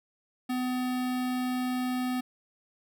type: tone with notch filter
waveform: square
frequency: 252.1 Hz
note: B3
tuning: 36 cents sharp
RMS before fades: -30 dBFS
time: 0.49-2.21 s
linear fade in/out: 10 ms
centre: 6500 Hz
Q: 2
effects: none